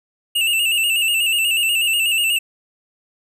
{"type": "tone with vibrato", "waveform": "square", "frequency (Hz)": 2759, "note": "F7", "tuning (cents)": -22, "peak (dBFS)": -16, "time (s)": [0.35, 2.39], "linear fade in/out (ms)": 10, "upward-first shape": "square", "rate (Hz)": 8.2, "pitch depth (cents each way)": 58, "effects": []}